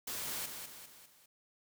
white noise with echo, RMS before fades -40 dBFS, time 0.07-0.46 s, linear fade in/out 5 ms, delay 200 ms, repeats 4, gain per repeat -6 dB, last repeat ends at 1.26 s, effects none

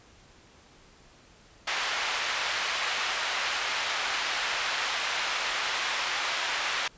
white band-pass noise, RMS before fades -30 dBFS, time 1.67-6.88 s, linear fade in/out 5 ms, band 810 to 3000 Hz, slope 12 dB/octave, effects pink hiss -56 dBFS RMS until 6.97 s + resampled to 16000 Hz

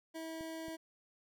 25% pulse tone, 323.5 Hz, E4, 32 cents flat, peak -38 dBFS, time 0.14-0.77 s, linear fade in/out 20 ms
clicks, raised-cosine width 3 ms, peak -39 dBFS, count 2, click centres 0.409 / 0.683 s
effects none

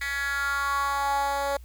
10% pulse tone with high-pass filter sweep, 280 Hz, C#4, 18 cents sharp, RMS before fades -27 dBFS, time 0.01-1.57 s, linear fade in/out 5 ms, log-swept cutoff 2000 to 600 Hz, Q 4.7, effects added 60 Hz sine -42 dBFS peak until 1.64 s + white hiss -61 dBFS RMS until 1.64 s

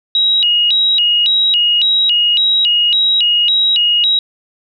sine tone with vibrato, 3322 Hz, G#7, in tune, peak -9 dBFS, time 0.15-4.19 s, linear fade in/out 2 ms, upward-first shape square, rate 1.8 Hz, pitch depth 250 cents each way, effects none

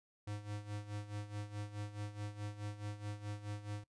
square tone with tremolo, 103.83 Hz, G#2, in tune, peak -40 dBFS, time 0.27-3.84 s, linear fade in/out 5 ms, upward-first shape sine, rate 4.7 Hz, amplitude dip 75%, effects noise-tail reverb RT60 0.1 s tail -21 dB re dry + resampled to 22050 Hz

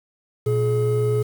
triangle tone pair together, 118.87 / 423.6 Hz, A#2 / G#4, +34 / +34 cents, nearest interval octave + minor seventh, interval 2200 cents, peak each -18 dBFS, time 0.46-1.23 s, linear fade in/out 10 ms, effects tanh soft clip ceiling -8 dBFS + 7-bit

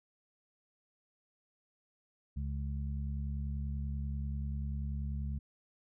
harmonic tone, 70.3 Hz, C#2, 25 cents sharp, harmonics 1 / 2 / 3, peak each -35 / -41 / -45 dBFS, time 2.36-5.39 s, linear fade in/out 10 ms, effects none

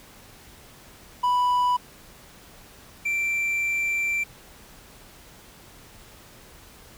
triangle tone pair in turn, 987.8 / 2349 Hz, B5 / D7, 0 / 0 cents, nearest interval octave + minor third, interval 1500 cents, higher second, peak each -17 / -21 dBFS, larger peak first, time 1.23-1.77 / 3.05-4.24 s, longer second, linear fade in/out 10 ms, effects pink hiss -49 dBFS RMS until 6.97 s

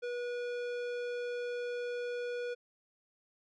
sine tone with tanh clipping, 485.6 Hz, B4, 29 cents flat, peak -37 dBFS, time 0.02-2.55 s, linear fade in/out 20 ms, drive 16 dB, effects none

